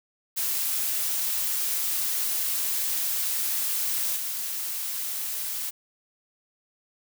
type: noise with level steps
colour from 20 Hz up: blue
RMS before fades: -27 / -31 dBFS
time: 0.36-5.71 s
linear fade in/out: 20 ms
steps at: 4.16 s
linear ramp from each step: 5 ms
effects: none